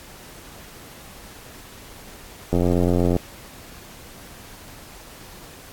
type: click train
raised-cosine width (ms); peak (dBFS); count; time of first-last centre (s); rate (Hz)
2; -7; 57; 2.53-3.165; 88.2
effects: pink hiss -43 dBFS RMS until 5.72 s + AAC 64 kbps